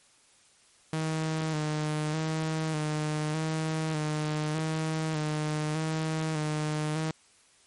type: tone with vibrato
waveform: sawtooth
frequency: 155.4 Hz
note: D#3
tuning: 2 cents flat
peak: -24 dBFS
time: 0.93-7.11 s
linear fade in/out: 2 ms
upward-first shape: square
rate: 0.83 Hz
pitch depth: 32 cents each way
effects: white hiss -61 dBFS RMS until 7.66 s + MP3 48 kbps